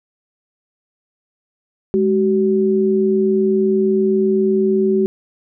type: tone pair together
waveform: sine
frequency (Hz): 208.2 / 380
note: G#3 / F#4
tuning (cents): +5 / +46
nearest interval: minor seventh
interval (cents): 1041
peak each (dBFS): -17 / -14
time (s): 1.94-5.06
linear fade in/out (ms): 0
effects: none